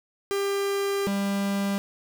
45% pulse tone pair in turn, 397.7 / 198.85 Hz, G4 / G3, +25 / +25 cents, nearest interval octave, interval 1200 cents, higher first, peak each -24 dBFS, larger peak neither, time 0.31-1.07 / 1.07-1.78 s, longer first, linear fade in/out 0 ms, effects none

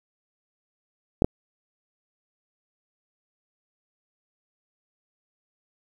clicks, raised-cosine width 2 ms, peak -4 dBFS, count 2, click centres 1.221 / 1.245 s, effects 7-bit

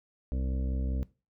harmonic tone, 65.1 Hz, C2, 8 cents flat, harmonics 1 / 2 / 3 / 4 / 5 / 7 / 8 / 9, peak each -29 / -40 / -42 / -41 / -49 / -48 / -53 / -51 dBFS, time 0.32-1.03 s, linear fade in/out 0 ms, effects noise-tail reverb RT60 0.3 s tail -19 dB re dry

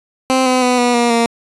15% pulse tone with pitch steps, 260.7 / 254.9 / 249.2 / 243.7 / 238.2 / 232.9 Hz, C4 / C4 / B3 / B3 / A#3 / A#3, -6 / -45 / +16 / -23 / +38 / -1 cents, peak -5 dBFS, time 0.3-1.26 s, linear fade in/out 0 ms, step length 160 ms, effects resampled to 24000 Hz

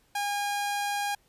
sawtooth tone, 814 Hz, G#5, 35 cents flat, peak -24 dBFS, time 0.15-1.15 s, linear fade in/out 5 ms, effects pink hiss -66 dBFS RMS until 1.28 s + resampled to 32000 Hz

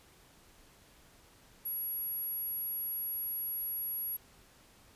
sine tone, 11380 Hz, F9, 31 cents sharp, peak -34 dBFS, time 1.65-4.17 s, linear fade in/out 10 ms, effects pink hiss -61 dBFS RMS until 4.95 s + resampled to 32000 Hz

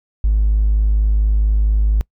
triangle tone, 52.2 Hz, G#1, 10 cents sharp, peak -8 dBFS, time 0.24-2.01 s, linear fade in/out 0 ms, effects noise-tail reverb RT60 0.1 s tail -25 dB re dry + tanh soft clip ceiling -8 dBFS

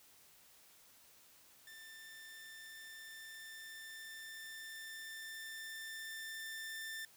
sawtooth tone with level ramp, 1783 Hz, A6, 22 cents sharp, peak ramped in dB -49 to -39 dBFS, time 1.67-7.05 s, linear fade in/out 2 ms, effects white hiss -64 dBFS RMS until 7.16 s

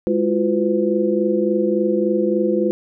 sine tone cluster, 207.1 / 337 / 360.5 / 504 Hz, G#3 / E4 / F#4 / B4, -5 / +38 / -45 / +35 cents, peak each -21 dBFS, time 0.07-2.71 s, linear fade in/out 0 ms, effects none

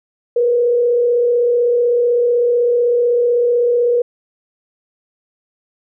sine tone with frequency modulation, 481.1 Hz, B4, 45 cents flat, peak -11 dBFS, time 0.36-4.02 s, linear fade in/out 5 ms, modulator 35.9 Hz, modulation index 0.36, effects none

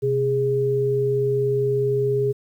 sine tone pair together, 129.1 / 412.1 Hz, C3 / G#4, -23 / -13 cents, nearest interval octave + minor sixth, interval 2010 cents, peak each -24 / -19 dBFS, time 0.02-2.33 s, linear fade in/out 20 ms, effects 9-bit

